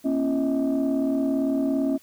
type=tone cluster; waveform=sine; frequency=235.9 / 273.6 / 336.6 / 637 Hz; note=A#3 / C#4 / E4 / D#5; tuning=+21 / -23 / +36 / +41 cents; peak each=-29 / -21 / -30 / -29 dBFS; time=0.04-1.98 s; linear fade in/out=20 ms; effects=tanh soft clip ceiling -15 dBFS + white hiss -56 dBFS RMS until 2.02 s